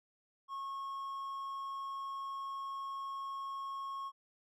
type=tone; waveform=triangle; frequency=1092 Hz; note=C#6; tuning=26 cents flat; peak=-37 dBFS; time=0.48-4.12 s; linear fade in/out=50 ms; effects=none